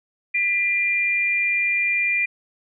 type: tone pair together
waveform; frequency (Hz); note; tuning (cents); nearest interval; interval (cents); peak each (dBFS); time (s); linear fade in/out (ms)
sine; 1985 / 2394; B6 / D7; +8 / +33; minor third; 325; -25 / -19; 0.34-2.26; 10
effects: none

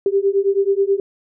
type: beating tone pair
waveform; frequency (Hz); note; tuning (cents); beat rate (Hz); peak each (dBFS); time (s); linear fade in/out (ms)
sine; 390.3 / 399.6; G4 / G4; -8 / +33; 9.3; -17; 0.06-1; 2
effects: none

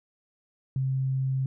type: tone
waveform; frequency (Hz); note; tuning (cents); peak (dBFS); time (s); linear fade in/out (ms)
sine; 132.7; C3; +25; -24; 0.76-1.46; 2
effects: none

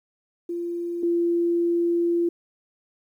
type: tone pair in turn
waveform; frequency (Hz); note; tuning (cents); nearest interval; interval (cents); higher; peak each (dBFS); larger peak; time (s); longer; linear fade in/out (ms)
sine; 344.4 / 342.6; F4 / F4; -24 / -33; unison; 9; first; -26 / -19; second; 0.49-1.03 / 1.03-2.29; second; 5
effects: 10-bit

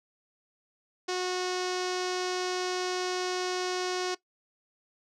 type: tone with low-pass filter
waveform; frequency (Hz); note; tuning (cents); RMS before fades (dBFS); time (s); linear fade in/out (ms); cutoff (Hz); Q
sawtooth; 365; F#4; -24; -31; 1.08-4.15; 10; 5700; 2.4
effects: noise-tail reverb RT60 0.1 s tail -18 dB re dry

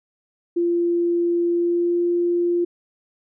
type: tone with pitch glide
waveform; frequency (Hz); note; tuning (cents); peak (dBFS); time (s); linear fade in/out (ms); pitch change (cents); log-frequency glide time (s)
sine; 344.5 to 347.7; F4 to F4; -24 to -8; -17; 0.56-2.65; 10; +16; 1.52-2.02
effects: none

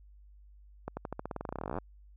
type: accelerating click train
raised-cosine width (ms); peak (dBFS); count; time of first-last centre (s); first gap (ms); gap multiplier
1; -22; 26; 0.88-1.785; 90; 0.91
effects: added 50 Hz sine -53 dBFS peak until 2.16 s

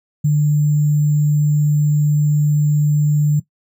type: tone with sample-and-hold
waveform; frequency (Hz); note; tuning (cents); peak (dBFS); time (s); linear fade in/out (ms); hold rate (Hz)
sine; 148.7; D3; +22; -11; 0.24-3.4; 10; 7350
effects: noise-tail reverb RT60 0.1 s tail -17 dB re dry

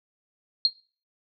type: tone with exponential decay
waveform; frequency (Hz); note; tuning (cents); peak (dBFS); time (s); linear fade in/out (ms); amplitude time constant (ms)
sine; 4219; C8; +14; -12; 0.65-0.73; 1; 16
effects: noise-tail reverb RT60 0.4 s tail -21 dB re dry

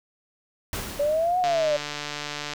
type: noise with exponential decay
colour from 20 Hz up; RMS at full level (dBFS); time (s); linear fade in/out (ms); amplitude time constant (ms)
pink; -30; 0.73-2.07; 1; 290
type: exponential two-way sweep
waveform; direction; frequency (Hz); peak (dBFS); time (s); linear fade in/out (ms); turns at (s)
sine; up then down; 566 to 740 to 580; -20; 0.99-1.77; 10; 1.39
type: click train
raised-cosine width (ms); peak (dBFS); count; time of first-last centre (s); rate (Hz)
0.2; -14; 162; 1.44-2.535; 147
effects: none

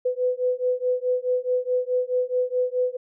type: beating tone pair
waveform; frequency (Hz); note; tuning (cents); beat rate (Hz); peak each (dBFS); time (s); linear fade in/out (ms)
sine; 498.8 / 503.5; B4 / B4; +17 / +33; 4.7; -24; 0.05-2.97; 10
effects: none

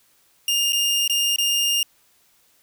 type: tone with dropouts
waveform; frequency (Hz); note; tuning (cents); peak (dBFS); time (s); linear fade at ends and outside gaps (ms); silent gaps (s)
sawtooth; 2818; F7; +15; -15; 0.48-1.83; 2; 0.723-0.73 / 1.078-1.097 / 1.361-1.384
effects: white hiss -60 dBFS RMS until 2.62 s

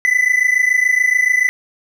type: tone pair together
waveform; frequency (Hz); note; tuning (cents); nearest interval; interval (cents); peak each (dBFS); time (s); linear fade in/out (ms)
triangle; 1988 / 2015; B6 / B6; +11 / +34; unison; 23; -13; 0.05-1.49; 0
effects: none

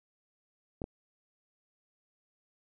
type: clicks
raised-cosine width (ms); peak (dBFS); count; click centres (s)
2; -23; 2; 0.818 / 0.841
effects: none

